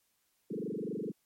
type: tone with frequency modulation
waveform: sine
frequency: 320 Hz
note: D#4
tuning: 49 cents sharp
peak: -34 dBFS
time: 0.5-1.12 s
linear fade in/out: 10 ms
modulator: 24 Hz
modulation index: 6.1
effects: white hiss -75 dBFS RMS until 1.25 s + MP3 64 kbps